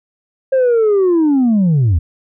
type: linear sweep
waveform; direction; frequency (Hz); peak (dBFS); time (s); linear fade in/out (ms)
sine; down; 538 to 74.2; -7; 0.52-1.99; 10
effects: tanh soft clip ceiling -8 dBFS